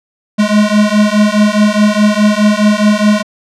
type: beating tone pair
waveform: square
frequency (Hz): 207.7 / 212.5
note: G#3 / G#3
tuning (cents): 0 / +40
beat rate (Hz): 4.8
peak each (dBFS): -11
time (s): 0.38-3.23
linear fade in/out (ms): 20
effects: low-pass 7000 Hz 12 dB/octave